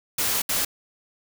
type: noise bursts at uneven times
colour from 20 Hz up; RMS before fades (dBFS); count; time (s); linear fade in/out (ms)
white; -24; 2; 0.18-0.42 / 0.49-0.65; 5
effects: none